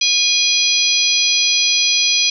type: harmonic tone with a mistuned harmonic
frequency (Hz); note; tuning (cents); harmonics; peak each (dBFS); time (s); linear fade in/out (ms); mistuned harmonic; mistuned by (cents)
820; G#5; -22; 3 / 4 / 5 / 6 / 7; -19 / -19 / -19 / -19 / -19; 0.01-2.3; 5; 7; +57
effects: none